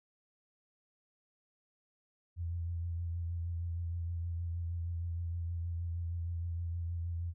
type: tone with vibrato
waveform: sine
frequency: 85.1 Hz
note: F2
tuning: 44 cents flat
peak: -34 dBFS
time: 2.36-7.34 s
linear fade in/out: 50 ms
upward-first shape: triangle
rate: 6.4 Hz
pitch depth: 36 cents each way
effects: none